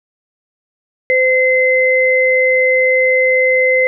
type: tone pair together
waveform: sine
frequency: 514 / 2059 Hz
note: C5 / C7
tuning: -31 / -28 cents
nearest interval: 2 octaves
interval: 2403 cents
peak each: -12 / -12 dBFS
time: 1.1-3.87 s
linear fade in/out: 0 ms
effects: none